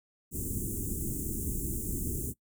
pink band-stop noise, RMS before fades -34 dBFS, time 0.31-2.34 s, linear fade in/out 50 ms, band 390 to 7200 Hz, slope 48 dB/octave, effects noise-tail reverb RT60 0.1 s tail -22 dB re dry

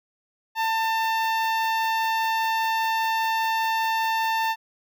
sawtooth tone with notch filter, 895 Hz, A5, 29 cents sharp, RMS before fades -24 dBFS, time 0.55-4.56 s, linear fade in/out 50 ms, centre 8900 Hz, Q 0.5, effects none

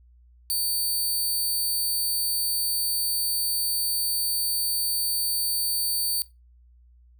5% pulse tone, 4560 Hz, C#8, 48 cents sharp, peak -17 dBFS, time 0.5-6.22 s, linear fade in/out 0 ms, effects noise-tail reverb RT60 0.2 s tail -18 dB re dry + added 60 Hz sine -52 dBFS peak until 7.19 s

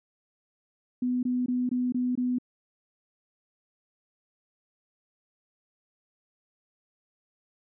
sine tone bursts, 249.1 Hz, B3, 15 cents sharp, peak -24 dBFS, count 6, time 1.02-2.385 s, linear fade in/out 5 ms, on 210 ms, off 21 ms, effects none

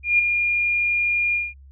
sine tone with ADSR envelope, 2416 Hz, D7, 48 cents sharp, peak -12 dBFS, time 0.03-1.54 s, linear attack 160 ms, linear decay 8 ms, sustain -6 dB, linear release 200 ms, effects added 68 Hz sine -43 dBFS peak until 1.71 s

